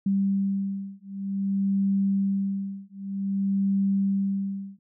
sine beating tone pair, 196 / 196.53 Hz, G3 / G3, 0 / +5 cents, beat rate 0.53 Hz, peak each -26 dBFS, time 0.06-4.79 s, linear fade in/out 5 ms, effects none

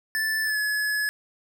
square tone with pitch glide, 1756 to 1702.1 Hz, A6 to G#6, -4 to +42 cents, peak -24 dBFS, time 0.15-1.09 s, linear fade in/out 0 ms, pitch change -54 cents, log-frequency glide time 0.44-0.58 s, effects none

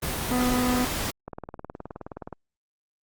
pink noise, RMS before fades -29 dBFS, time 0.02-1.11 s, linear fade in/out 10 ms
harmonic tone, 248.9 Hz, B3, 14 cents sharp, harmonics 1 / 2 / 3 / 4 / 5 / 7 / 8, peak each -23 / -32 / -33 / -37 / -35 / -44 / -42 dBFS, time 0.31-0.85 s, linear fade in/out 5 ms
click train, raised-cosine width 1 ms, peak -22 dBFS, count 21, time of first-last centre 1.28-2.327 s, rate 19.1 Hz
effects Opus 24 kbps

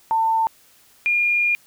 sine tone pair in turn, 896 / 2418 Hz, A5 / D7, +31 / +50 cents, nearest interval octave + perfect fourth, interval 1719 cents, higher second, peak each -16 dBFS, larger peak neither, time 0.11-0.47 / 1.06-1.55 s, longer second, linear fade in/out 0 ms, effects white hiss -54 dBFS RMS until 1.66 s

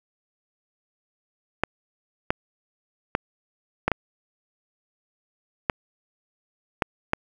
clicks, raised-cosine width 0.5 ms, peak -5 dBFS, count 8, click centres 1.636 / 2.305 / 3.151 / 3.88 / 3.917 / 5.698 / 6.822 / 7.134 s, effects 7-bit

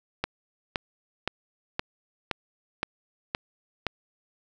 click train, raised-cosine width 0.3 ms, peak -10 dBFS, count 8, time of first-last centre 0.24-3.867 s, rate 1.93 Hz, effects none

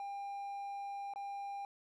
triangle tone with dropouts, 800 Hz, G5, 35 cents sharp, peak -38 dBFS, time 0-1.65 s, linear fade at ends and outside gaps 1 ms, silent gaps 1.137-1.159 s, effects none

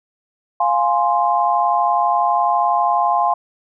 sine chord, F minor, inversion none, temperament equal, 698.5 / 830.6 / 1046.5 Hz, F5 / Ab5 / C6, 0 / 0 / 0 cents, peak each -18 dBFS, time 0.6-3.34 s, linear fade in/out 5 ms, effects none

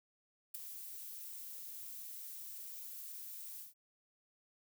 violet noise with ADSR envelope, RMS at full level -39 dBFS, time 0.54-3.74 s, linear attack 11 ms, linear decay 5 ms, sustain -9 dB, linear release 140 ms, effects none

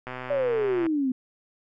click train, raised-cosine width 0.5 ms, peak -20 dBFS, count 102, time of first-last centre 0.07-0.865 s, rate 127 Hz
sine exponential sweep, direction down, 587.3 to 250 Hz, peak -22 dBFS, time 0.3-1.12 s, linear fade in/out 5 ms
effects none

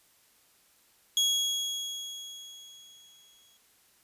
30% pulse tone with exponential decay, 3322 Hz, G#7, in tune, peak -19 dBFS, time 1.17-3.57 s, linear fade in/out 1 ms, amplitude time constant 520 ms, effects white hiss -64 dBFS RMS until 4.03 s + resampled to 32000 Hz

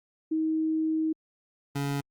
sine / 25% pulse tone pair in turn, 316.7 / 141.07 Hz, D#4 / C#3, +31 / +31 cents, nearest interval octave + major second, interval 1400 cents, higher first, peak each -24 dBFS, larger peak neither, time 0.31-1.13 / 1.75-2.01 s, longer first, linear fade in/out 10 ms, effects Opus 48 kbps

